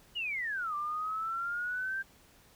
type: exponential two-way sweep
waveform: sine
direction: down then up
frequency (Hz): 2960 to 1174.7 to 1587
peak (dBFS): -32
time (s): 0.15-2.03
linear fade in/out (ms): 20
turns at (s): 0.75
effects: pink hiss -61 dBFS RMS until 2.55 s